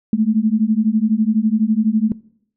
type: beating tone pair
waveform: sine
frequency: 211.7 / 223.7 Hz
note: G#3 / A3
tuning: +33 / +29 cents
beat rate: 12 Hz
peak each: -16 dBFS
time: 0.13-2.12 s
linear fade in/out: 2 ms
effects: noise-tail reverb RT60 0.7 s tail -22 dB re dry